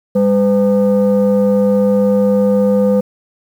sine tone pair together, 200.8 / 506 Hz, G3 / B4, +42 / +42 cents, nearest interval octave + major third, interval 1600 cents, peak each -10 dBFS, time 0.15-3.01 s, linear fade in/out 10 ms, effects tanh soft clip ceiling -6 dBFS + 7-bit

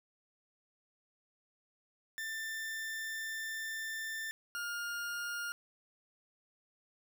40% pulse tone pair in turn, 1782 / 1414.4 Hz, A6 / F6, +22 / +22 cents, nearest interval major third, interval 400 cents, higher first, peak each -37 / -36 dBFS, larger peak second, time 2.18-4.31 / 4.55-5.52 s, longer first, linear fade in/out 0 ms, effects none

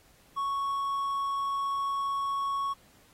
triangle tone, 1108.7 Hz, C#6, in tune, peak -26 dBFS, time 0.36-2.74 s, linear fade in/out 20 ms, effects pink hiss -61 dBFS RMS until 3.13 s + AAC 48 kbps

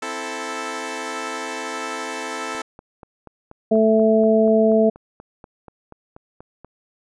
10% pulse chord, A minor, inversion first, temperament equal, 261.6 / 329.6 / 440 Hz, C4 / E4 / A4, 0 / 0 / 0 cents, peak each -24 / -24 / -21 dBFS, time 0.02-2.62 s, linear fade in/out 5 ms
click train, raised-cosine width 1 ms, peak -26 dBFS, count 18, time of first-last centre 2.55-6.646 s, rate 4.15 Hz
harmonic tone, 220 Hz, A3, in tune, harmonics 1 / 2 / 3, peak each -17 / -17 / -17 dBFS, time 3.71-4.9 s, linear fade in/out 10 ms
effects resampled to 22050 Hz

